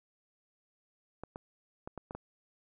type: clicks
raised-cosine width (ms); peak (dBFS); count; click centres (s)
1; -27; 6; 1.236 / 1.359 / 1.875 / 1.977 / 2.109 / 2.15
effects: none